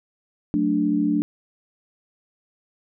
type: chord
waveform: sine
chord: D major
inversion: first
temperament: just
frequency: 183.54 / 220.2 / 293.7 Hz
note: F#3 / A3 / D4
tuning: -14 / +2 / 0 cents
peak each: -26 / -24 / -20 dBFS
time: 0.54-1.22 s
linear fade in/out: 0 ms
effects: none